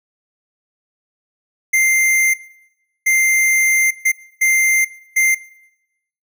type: tone bursts at uneven times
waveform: square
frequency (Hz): 2093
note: C7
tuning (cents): 0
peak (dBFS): -12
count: 5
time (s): 1.73-2.34 / 3.06-3.91 / 4.05-4.12 / 4.41-4.85 / 5.16-5.35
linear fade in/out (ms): 10
effects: noise-tail reverb RT60 0.9 s tail -21 dB re dry